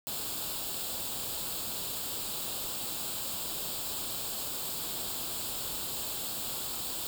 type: noise with comb filter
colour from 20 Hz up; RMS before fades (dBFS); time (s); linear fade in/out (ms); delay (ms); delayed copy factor
white; -36; 0.07-7.07; 0; 0.25; +0.7
effects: none